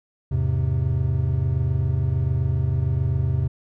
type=chord; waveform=triangle; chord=E augmented; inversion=none; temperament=equal; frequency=82.41 / 103.83 / 130.81 Hz; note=E2 / G#2 / B#2; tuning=0 / 0 / 0 cents; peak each=-22 / -24 / -20 dBFS; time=0.31-3.48 s; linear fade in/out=10 ms; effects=none